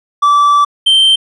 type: tone pair in turn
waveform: triangle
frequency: 1160 / 3127 Hz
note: D6 / G7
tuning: -22 / -5 cents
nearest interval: octave + perfect fourth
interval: 1717 cents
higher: second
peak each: -4 dBFS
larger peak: neither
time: 0.22-0.65 / 0.86-1.16 s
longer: first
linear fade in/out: 10 ms
effects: resampled to 24000 Hz